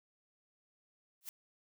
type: noise with exponential growth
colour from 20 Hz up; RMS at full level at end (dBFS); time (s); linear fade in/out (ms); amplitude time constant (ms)
blue; -39; 1.21-1.29; 1; 16
effects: none